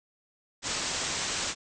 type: low-pass noise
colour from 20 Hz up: white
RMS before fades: -32 dBFS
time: 0.62-1.55 s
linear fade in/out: 50 ms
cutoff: 8100 Hz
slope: 96 dB/octave
effects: none